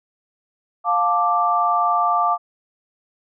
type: chord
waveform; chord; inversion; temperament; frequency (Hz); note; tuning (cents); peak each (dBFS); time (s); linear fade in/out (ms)
sine; D minor; first; just; 704.8 / 881 / 1174.7; F5 / A5 / D6; +16 / +2 / 0; -20 / -23 / -18; 0.84-2.38; 50
effects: none